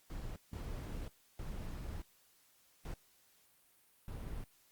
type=noise bursts at uneven times; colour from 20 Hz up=brown; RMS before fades=-43 dBFS; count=5; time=0.1-0.36 / 0.53-1.08 / 1.39-2.02 / 2.85-2.94 / 4.08-4.44 s; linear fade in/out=2 ms; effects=white hiss -69 dBFS RMS until 4.71 s + Opus 48 kbps